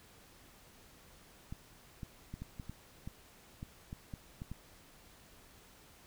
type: clicks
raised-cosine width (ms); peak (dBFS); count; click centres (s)
5; -30; 12; 1.525 / 2.032 / 2.34 / 2.42 / 2.598 / 2.696 / 3.075 / 3.629 / 3.929 / 4.138 / 4.419 / 4.516
effects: pink hiss -60 dBFS RMS until 6.06 s